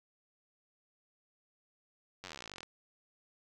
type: slowing click train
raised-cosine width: 0.2 ms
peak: -27 dBFS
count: 25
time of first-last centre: 2.24-2.631 s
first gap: 10 ms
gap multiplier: 1.04
effects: none